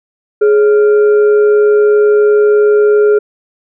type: tone with frequency modulation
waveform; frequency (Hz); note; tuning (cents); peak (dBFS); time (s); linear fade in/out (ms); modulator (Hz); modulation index
sine; 418.5; G#4; +13; -5; 0.41-3.19; 10; 975; 0.29
effects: none